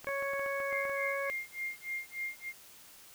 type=clicks; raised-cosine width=0.5 ms; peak=-30 dBFS; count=10; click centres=0.045 / 0.089 / 0.225 / 0.335 / 0.395 / 0.462 / 0.602 / 0.727 / 0.853 / 0.896 s
type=harmonic tone; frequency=554.4 Hz; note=C#5; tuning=in tune; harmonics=1 / 2 / 3 / 4; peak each=-35 / -40 / -39 / -39 dBFS; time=0.07-1.3 s; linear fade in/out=0 ms
type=tone with tremolo; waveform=sine; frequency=2117 Hz; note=C7; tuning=20 cents sharp; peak=-33 dBFS; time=0.69-2.53 s; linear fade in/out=50 ms; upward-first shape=sine; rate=3.4 Hz; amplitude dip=100%
effects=white hiss -55 dBFS RMS until 3.14 s